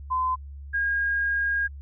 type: tone pair in turn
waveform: sine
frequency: 1025 / 1627.1 Hz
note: C6 / G#6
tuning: -36 / -36 cents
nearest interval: minor sixth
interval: 800 cents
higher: second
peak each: -22 dBFS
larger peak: neither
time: 0.1-0.36 / 0.73-1.68 s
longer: second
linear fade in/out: 20 ms
effects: added 70 Hz sine -37 dBFS peak until 1.81 s